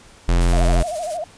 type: tone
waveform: square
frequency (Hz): 43.23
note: F1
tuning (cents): -17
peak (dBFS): -14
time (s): 0.28-0.83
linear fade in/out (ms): 10
type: noise with tremolo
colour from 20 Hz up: blue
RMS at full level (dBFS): -31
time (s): 0.41-1.17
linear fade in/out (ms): 2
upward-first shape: sine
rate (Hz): 13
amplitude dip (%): 50
type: tone with vibrato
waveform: sine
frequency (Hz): 659.3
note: E5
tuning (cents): 0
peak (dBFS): -23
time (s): 0.53-1.24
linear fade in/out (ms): 2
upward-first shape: sine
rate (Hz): 13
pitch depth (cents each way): 150
effects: pink hiss -47 dBFS RMS until 1.37 s + resampled to 22050 Hz